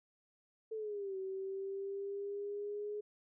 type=exponential two-way sweep; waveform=sine; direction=down then up; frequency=446 to 380 to 418.6 Hz; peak=-38 dBFS; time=0.71-3.01 s; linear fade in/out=10 ms; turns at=1.17 s; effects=none